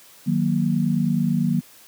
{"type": "chord", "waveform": "sine", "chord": "D# minor", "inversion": "none", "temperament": "equal with one note detuned", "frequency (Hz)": [155.56, 185, 234.7], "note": ["D#3", "F#3", "A#3"], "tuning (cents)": [0, 0, 12], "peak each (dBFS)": -22, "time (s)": [0.26, 1.61], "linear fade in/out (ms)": 20, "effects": ["white hiss -49 dBFS RMS until 1.87 s", "high-pass 100 Hz 12 dB/octave"]}